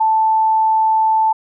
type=tone; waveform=sine; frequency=880 Hz; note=A5; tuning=in tune; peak=-11 dBFS; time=0-1.33 s; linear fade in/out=10 ms; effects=none